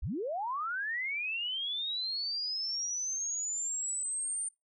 sine linear sweep, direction up, 32.63 to 9000 Hz, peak -32 dBFS, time 0.02-4.49 s, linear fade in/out 10 ms, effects noise-tail reverb RT60 0.2 s tail -24 dB re dry

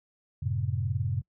sine chord, F# diminished, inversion none, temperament just, 92.5 / 111 / 133.2 Hz, F#2 / A2 / C3, 0 / +16 / +31 cents, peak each -31 dBFS, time 0.42-1.22 s, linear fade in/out 10 ms, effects noise-tail reverb RT60 0.1 s tail -25 dB re dry

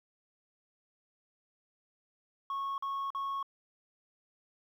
sine tone bursts, 1100 Hz, C#6, 14 cents flat, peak -30 dBFS, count 3, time 2.5-3.428 s, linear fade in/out 2 ms, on 280 ms, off 44 ms, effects tanh soft clip ceiling -32 dBFS + 11-bit

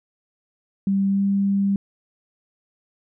sine tone with pitch glide, 196 to 198.05 Hz, G3 to G3, 0 to +18 cents, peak -17 dBFS, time 0.87-1.76 s, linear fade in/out 2 ms, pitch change +18 cents, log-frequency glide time 1.08-1.22 s, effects none

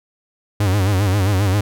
45% pulse tone with vibrato, 98 Hz, G2, in tune, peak -14 dBFS, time 0.6-1.61 s, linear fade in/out 5 ms, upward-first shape sine, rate 7.5 Hz, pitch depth 120 cents each way, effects none

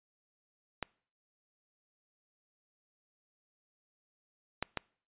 clicks, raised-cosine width 0.3 ms, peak -17 / -15 / -16 dBFS, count 3, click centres 0.827 / 4.626 / 4.773 s, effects noise-tail reverb RT60 0.5 s tail -26 dB re dry + resampled to 8000 Hz

